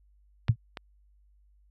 clicks, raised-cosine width 0.3 ms, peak -20 dBFS, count 2, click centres 0.483 / 0.772 s
sine tone with exponential decay, 114 Hz, A#2, 38 cents flat, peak -14 dBFS, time 0.49-0.56 s, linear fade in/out 5 ms, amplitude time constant 15 ms
effects added 50 Hz sine -59 dBFS peak until 1.7 s

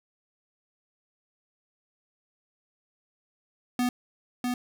square tone with echo, 246.9 Hz, B3, in tune, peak -24 dBFS, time 3.79-3.89 s, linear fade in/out 2 ms, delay 650 ms, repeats 1, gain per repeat -3 dB, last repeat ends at 4.54 s, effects none

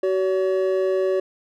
triangle tone pair together, 377.7 / 567.4 Hz, F#4 / C#5, +36 / +40 cents, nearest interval perfect fifth, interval 704 cents, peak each -18 / -21 dBFS, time 0.03-1.2 s, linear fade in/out 5 ms, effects none

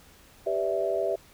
sine chord, E minor seventh, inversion first, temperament equal with one note detuned, 392 / 499.3 / 587.3 / 659.3 Hz, G4 / B4 / D5 / E5, 0 / +19 / 0 / 0 cents, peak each -30 / -33 / -31 / -28 dBFS, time 0.46-1.16 s, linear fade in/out 10 ms, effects pink hiss -55 dBFS RMS until 1.33 s

